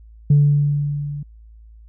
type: tone with level ramp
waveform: sine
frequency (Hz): 145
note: D3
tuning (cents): -22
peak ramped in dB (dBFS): -7 to -26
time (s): 0.3-1.23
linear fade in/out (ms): 5
effects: tanh soft clip ceiling -6 dBFS + added 55 Hz sine -41 dBFS peak until 1.88 s